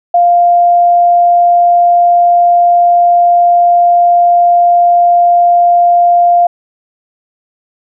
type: tone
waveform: sine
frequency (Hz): 698.5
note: F5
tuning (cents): 0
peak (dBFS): -4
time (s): 0.14-6.47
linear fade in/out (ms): 5
effects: none